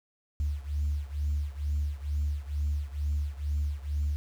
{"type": "beating tone pair", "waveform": "sine", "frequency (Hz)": [72.4, 74.6], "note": ["D2", "D2"], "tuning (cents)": [-24, 28], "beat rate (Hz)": 2.2, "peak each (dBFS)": [-29, -31], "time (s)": [0.4, 4.16], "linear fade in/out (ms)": 0, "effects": ["tanh soft clip ceiling -22 dBFS", "9-bit"]}